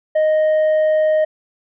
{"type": "tone with tanh clipping", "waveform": "triangle", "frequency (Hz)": 621, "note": "D#5", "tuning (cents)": -3, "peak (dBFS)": -13, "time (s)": [0.15, 1.25], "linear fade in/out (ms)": 10, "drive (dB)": 8, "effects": []}